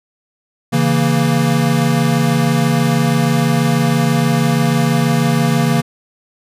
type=chord; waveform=square; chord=A# diminished; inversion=first; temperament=equal; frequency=138.59 / 164.81 / 233.1 Hz; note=C#3 / E3 / A#3; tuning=0 / 0 / 0 cents; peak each=-17 dBFS; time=0.72-5.82 s; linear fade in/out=20 ms; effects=resampled to 32000 Hz